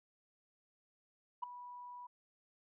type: tone with ADSR envelope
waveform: sine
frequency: 980 Hz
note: B5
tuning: 14 cents flat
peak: -32 dBFS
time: 1.42-2.07 s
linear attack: 15 ms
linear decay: 5 ms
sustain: -15 dB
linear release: 8 ms
effects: tanh soft clip ceiling -30 dBFS